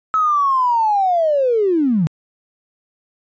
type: linear sweep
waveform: triangle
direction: down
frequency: 1300 to 146.83 Hz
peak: -9 dBFS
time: 0.14-2.07 s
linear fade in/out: 0 ms
effects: tanh soft clip ceiling -11 dBFS + resampled to 16000 Hz